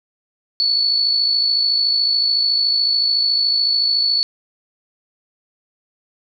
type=tone with amplitude modulation; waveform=sine; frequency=4435 Hz; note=C#8; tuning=in tune; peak=-12 dBFS; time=0.6-4.23 s; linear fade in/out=0 ms; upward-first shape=sine; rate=53.8 Hz; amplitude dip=45%; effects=none